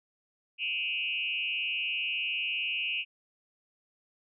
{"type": "tone with frequency modulation", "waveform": "sine", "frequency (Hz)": 2678, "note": "E7", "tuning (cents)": 27, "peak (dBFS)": -29, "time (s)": [0.58, 3.05], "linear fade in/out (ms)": 50, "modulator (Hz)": 145, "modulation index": 1.7, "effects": []}